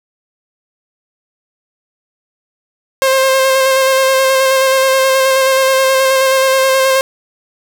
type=tone with vibrato; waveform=sawtooth; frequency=530 Hz; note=C5; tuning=22 cents sharp; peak=-5 dBFS; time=3.02-7.01 s; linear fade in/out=0 ms; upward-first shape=square; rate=9.4 Hz; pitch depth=15 cents each way; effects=none